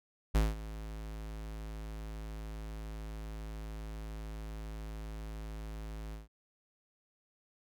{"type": "tone with ADSR envelope", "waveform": "square", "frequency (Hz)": 53.6, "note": "A1", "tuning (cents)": -45, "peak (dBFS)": -24, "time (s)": [0.34, 6.28], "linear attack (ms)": 16, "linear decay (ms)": 190, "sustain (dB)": -17, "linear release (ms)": 150, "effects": []}